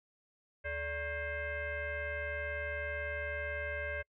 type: tone with frequency modulation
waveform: sine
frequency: 1088 Hz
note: C#6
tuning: 33 cents flat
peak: -35 dBFS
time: 0.64-4.03 s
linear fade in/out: 20 ms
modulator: 506 Hz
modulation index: 2.2
effects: noise-tail reverb RT60 0.1 s tail -26 dB re dry